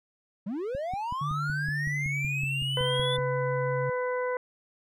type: linear sweep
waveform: triangle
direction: up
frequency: 177 to 3513 Hz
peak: -28 dBFS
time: 0.46-3.17 s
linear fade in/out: 10 ms
type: click train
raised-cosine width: 5 ms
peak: -26 dBFS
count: 14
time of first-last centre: 0.75-3.184 s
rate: 5.34 Hz
type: tone with pitch glide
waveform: sine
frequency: 146.8 to 135.4 Hz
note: D3 to C#3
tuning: 0 to -40 cents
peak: -30 dBFS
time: 1.21-3.9 s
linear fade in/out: 5 ms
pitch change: -140 cents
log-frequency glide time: 1.83-2.6 s
type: harmonic tone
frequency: 500 Hz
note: B4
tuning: 21 cents sharp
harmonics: 1 / 2 / 3 / 4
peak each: -28 / -34 / -38 / -40 dBFS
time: 2.77-4.37 s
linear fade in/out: 2 ms
effects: none